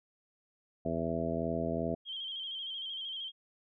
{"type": "harmonic tone", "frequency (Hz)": 82.6, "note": "E2", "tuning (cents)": 4, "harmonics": [1, 2, 3, 4, 5, 6, 7, 8], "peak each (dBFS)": [-43, -38, -37, -41, -40, -41, -42, -36], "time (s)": [0.85, 1.95], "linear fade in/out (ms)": 5}
{"type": "tone with vibrato", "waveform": "sine", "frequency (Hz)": 3178, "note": "G7", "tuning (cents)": 23, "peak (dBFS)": -37, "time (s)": [2.05, 3.32], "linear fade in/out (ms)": 50, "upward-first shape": "square", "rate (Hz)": 13, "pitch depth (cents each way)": 40}
{"effects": []}